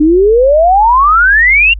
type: exponential sweep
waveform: sine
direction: up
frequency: 293.7 to 2834 Hz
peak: -4 dBFS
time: 0-1.74 s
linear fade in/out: 10 ms
effects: added 50 Hz sine -20 dBFS peak until 1.79 s